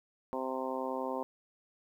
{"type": "harmonic tone", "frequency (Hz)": 130.7, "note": "C3", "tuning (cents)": -1, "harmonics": [2, 3, 4, 5, 6, 7, 8], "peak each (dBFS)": [-40, -41, -38, -43, -44, -40, -43], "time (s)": [0.33, 1.23], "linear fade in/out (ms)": 0, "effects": ["11-bit"]}